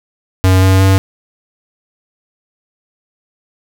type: tone with pitch steps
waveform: square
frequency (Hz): 93.6 / 94.8 / 96.01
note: F#2 / F#2 / G2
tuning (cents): +20 / +43 / -35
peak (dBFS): -7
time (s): 0.44-0.98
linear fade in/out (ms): 0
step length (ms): 180
effects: none